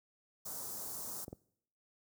white band-stop noise, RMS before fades -43 dBFS, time 0.45-1.25 s, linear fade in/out 10 ms, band 1200 to 5500 Hz, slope 24 dB/octave
clicks, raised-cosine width 2 ms, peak -31 dBFS, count 2, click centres 1.281 / 1.329 s
effects noise-tail reverb RT60 0.7 s tail -23 dB re dry + high-pass 60 Hz 12 dB/octave

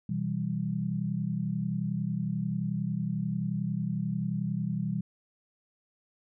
sine chord, E minor, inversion second, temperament equal with one note detuned, 125.99 / 164.81 / 196 Hz, B2 / E3 / G3, +35 / 0 / 0 cents, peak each -34 / -32 / -32 dBFS, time 0.09-5.01 s, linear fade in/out 5 ms, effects none

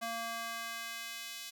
square tone with high-pass filter sweep, 230 Hz, A#3, 23 cents flat, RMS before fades -41 dBFS, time 0.01-1.51 s, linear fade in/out 20 ms, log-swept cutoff 630 to 3400 Hz, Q 0.97, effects none

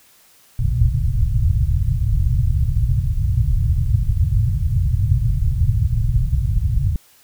white low-pass noise, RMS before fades -17 dBFS, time 0.59-6.96 s, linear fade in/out 2 ms, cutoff 130 Hz, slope 48 dB/octave, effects white hiss -52 dBFS RMS until 7.23 s

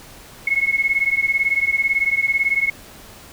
sine beating tone pair, 2174 / 2192 Hz, C#7 / C#7, -34 / -20 cents, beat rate 18 Hz, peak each -19 dBFS, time 0.47-2.7 s, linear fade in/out 5 ms, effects pink hiss -42 dBFS RMS until 3.32 s

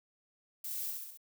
violet noise with echo, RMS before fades -40 dBFS, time 0.64-0.91 s, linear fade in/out 5 ms, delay 66 ms, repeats 4, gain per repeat -3 dB, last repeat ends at 1.174 s, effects none

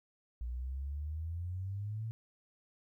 sine exponential sweep, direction up, 58.27 to 114.2 Hz, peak -36 dBFS, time 0.41-2.11 s, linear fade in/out 0 ms, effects 13-bit

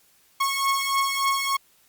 sawtooth beating tone pair, 1094 / 1097.4 Hz, C#6 / C#6, -23 / -18 cents, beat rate 3.4 Hz, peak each -22 / -20 dBFS, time 0.4-1.57 s, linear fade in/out 10 ms, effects white hiss -60 dBFS RMS until 1.88 s + Opus 48 kbps

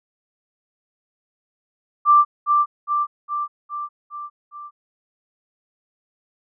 sine tone with echo, 1178 Hz, D6, 5 cents sharp, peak -9 dBFS, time 2.05-2.25 s, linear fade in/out 50 ms, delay 410 ms, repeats 6, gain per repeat -4 dB, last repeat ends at 4.71 s, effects none

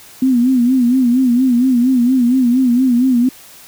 sine tone with vibrato, 250.1 Hz, B3, 22 cents sharp, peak -9 dBFS, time 0.22-3.29 s, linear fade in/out 5 ms, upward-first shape sine, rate 4.3 Hz, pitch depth 99 cents each way, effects white hiss -40 dBFS RMS until 3.67 s

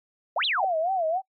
sine exponential two-way sweep, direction up then down, 554.4 to 4186 to 554.4 Hz, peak -22 dBFS, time 0.36-0.65 s, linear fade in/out 5 ms, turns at 0.45 s
sine tone with vibrato, 698.5 Hz, F5, in tune, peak -22 dBFS, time 0.57-1.22 s, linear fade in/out 50 ms, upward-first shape sine, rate 3.5 Hz, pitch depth 180 cents each way
effects noise-tail reverb RT60 0.1 s tail -25 dB re dry + MP3 32 kbps

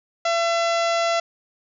harmonic tone, 675 Hz, E5, 41 cents sharp, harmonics 1 / 2 / 3 / 4 / 5 / 6 / 7 / 8 / 9 / 10, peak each -20 / -26 / -30 / -32 / -34 / -36 / -37 / -38 / -39 / -40 dBFS, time 0.25-1.2 s, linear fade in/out 5 ms, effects none

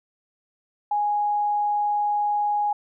sine tone, 829 Hz, G#5, 3 cents flat, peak -20 dBFS, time 0.91-2.73 s, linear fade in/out 5 ms, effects none

